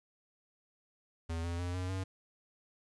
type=tone with pitch steps; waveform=square; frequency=82.7 / 85.52 / 88.43 / 91.44 / 94.56 Hz; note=E2 / F2 / F2 / F#2 / F#2; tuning=+6 / -36 / +22 / -20 / +38 cents; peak=-35 dBFS; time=1.29-2.04 s; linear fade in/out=10 ms; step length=150 ms; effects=resampled to 22050 Hz + 11-bit